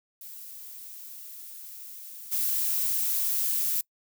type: noise with level steps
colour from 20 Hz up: violet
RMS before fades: -43 / -27 dBFS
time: 0.21-3.81 s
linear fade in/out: 2 ms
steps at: 2.31 s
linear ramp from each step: 20 ms
effects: noise-tail reverb RT60 0.1 s tail -25 dB re dry